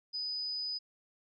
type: tone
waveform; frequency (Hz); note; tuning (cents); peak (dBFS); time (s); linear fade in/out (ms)
sine; 4985; D#8; +2; -34; 0.13-0.79; 20
effects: none